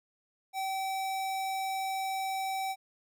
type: tone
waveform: square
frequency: 769 Hz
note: G5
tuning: 33 cents flat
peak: -32 dBFS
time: 0.53-2.76 s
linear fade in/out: 50 ms
effects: none